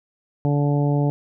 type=harmonic tone; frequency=144.4 Hz; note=D3; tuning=29 cents flat; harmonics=1 / 2 / 3 / 4 / 5 / 6; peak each=-18 / -24 / -28 / -30 / -32 / -34 dBFS; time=0.45-1.1 s; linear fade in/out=0 ms; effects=none